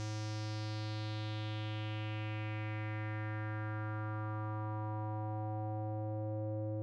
square tone with low-pass filter sweep, 107.4 Hz, A2, 41 cents flat, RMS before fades -39 dBFS, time 0-6.82 s, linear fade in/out 0 ms, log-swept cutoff 6100 to 490 Hz, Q 3.2, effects none

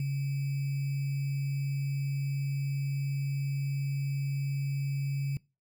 sine tone with sample-and-hold, 138.59 Hz, C#3, in tune, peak -28 dBFS, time 0-5.37 s, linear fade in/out 2 ms, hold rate 2450 Hz, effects noise-tail reverb RT60 0.3 s tail -23 dB re dry

